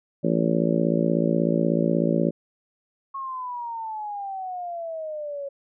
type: harmonic tone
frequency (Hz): 56.4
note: A1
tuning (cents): +44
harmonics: 3 / 4 / 5 / 6 / 7 / 8 / 9 / 10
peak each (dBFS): -24 / -25 / -28 / -27 / -31 / -31 / -32 / -28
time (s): 0.23-2.31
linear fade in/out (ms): 20
type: exponential sweep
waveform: sine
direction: down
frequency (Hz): 1097 to 552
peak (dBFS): -29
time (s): 3.14-5.49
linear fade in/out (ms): 10
effects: none